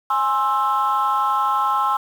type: chord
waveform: sine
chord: Ab augmented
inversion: none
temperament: equal with one note detuned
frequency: 830.6 / 1058.7 / 1318.5 Hz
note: Ab5 / C6 / E6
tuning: 0 / +20 / 0 cents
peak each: -21 / -19 / -20 dBFS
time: 0.1-1.97 s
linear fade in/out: 5 ms
effects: tanh soft clip ceiling -11 dBFS + 7-bit